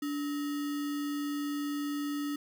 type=tone with sample-and-hold; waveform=sine; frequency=290 Hz; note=D4; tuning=22 cents flat; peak=-31 dBFS; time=0.02-2.36 s; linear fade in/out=5 ms; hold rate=1575 Hz; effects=none